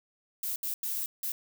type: noise bursts at uneven times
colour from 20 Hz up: violet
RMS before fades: -33 dBFS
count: 4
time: 0.43-0.56 / 0.63-0.74 / 0.83-1.06 / 1.23-1.32 s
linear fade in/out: 2 ms
effects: none